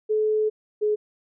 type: tone pair in turn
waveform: sine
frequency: 430.1 / 422.7 Hz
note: A4 / G#4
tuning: -39 / +31 cents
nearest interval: unison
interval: 30 cents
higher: first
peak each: -19 dBFS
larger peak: neither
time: 0.09-0.5 / 0.81-0.96 s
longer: first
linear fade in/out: 20 ms
effects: none